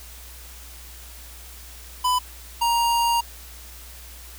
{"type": "tone pair in turn", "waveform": "square", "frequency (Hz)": [999, 937], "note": ["B5", "A#5"], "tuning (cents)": [20, 9], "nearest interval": "minor second", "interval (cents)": 111, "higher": "first", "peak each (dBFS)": -19, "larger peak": "neither", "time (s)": [[2.04, 2.19], [2.61, 3.21]], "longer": "second", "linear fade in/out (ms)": 10, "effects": ["added 60 Hz sine -42 dBFS peak until 4.38 s", "white hiss -44 dBFS RMS until 4.38 s"]}